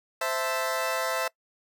20% pulse chord, A minor, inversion first, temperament equal with one note detuned, 520.5 / 659.3 / 880 Hz, C5 / E5 / A5, -9 / 0 / 0 cents, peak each -26 / -24 / -30 dBFS, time 0.21-1.28 s, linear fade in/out 5 ms, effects noise-tail reverb RT60 0.1 s tail -23 dB re dry

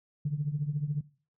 sine tone with tremolo, 146.83 Hz, D3, in tune, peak -24 dBFS, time 0.25-1.01 s, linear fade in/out 5 ms, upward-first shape triangle, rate 14 Hz, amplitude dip 85%, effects noise-tail reverb RT60 0.4 s tail -19 dB re dry + tanh soft clip ceiling -20 dBFS

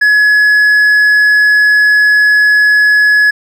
sine tone with hard clipping, 1693 Hz, G#6, 33 cents sharp, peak -6 dBFS, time 0.01-3.31 s, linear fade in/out 10 ms, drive 3 dB, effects none

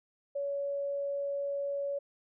sine tone, 563 Hz, C#5, 27 cents sharp, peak -31 dBFS, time 0.35-1.99 s, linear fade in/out 10 ms, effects none

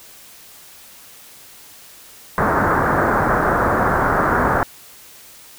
white low-pass noise, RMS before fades -17 dBFS, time 2.38-4.63 s, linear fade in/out 0 ms, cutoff 1600 Hz, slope 48 dB/octave, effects white hiss -43 dBFS RMS until 5.58 s

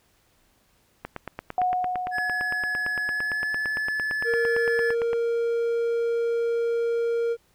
click train, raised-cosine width 0.5 ms, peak -17 dBFS, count 37, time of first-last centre 1.05-5.132 s, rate 8.82 Hz
sine tone with exponential decay, 730 Hz, F#5, 24 cents flat, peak -19 dBFS, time 1.58-3.88 s, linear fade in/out 1 ms, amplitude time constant 500 ms
triangle tone with pitch glide, 1699 to 1725.7 Hz, G#6 to A6, +39 to -34 cents, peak -23 dBFS, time 2.11-4.95 s, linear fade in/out 50 ms, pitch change +27 cents, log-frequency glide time 3.06-3.53 s
triangle tone, 466.2 Hz, A#4, in tune, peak -20 dBFS, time 4.24-7.37 s, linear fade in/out 50 ms
effects pink hiss -64 dBFS RMS until 7.54 s

